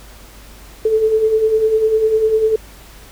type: beating tone pair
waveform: sine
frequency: 429.6 / 439.6 Hz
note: A4 / A4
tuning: -41 / -2 cents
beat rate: 10 Hz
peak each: -20 / -12 dBFS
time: 0.85-2.56 s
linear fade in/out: 5 ms
effects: added 50 Hz sine -40 dBFS peak until 3.11 s + pink hiss -42 dBFS RMS until 3.11 s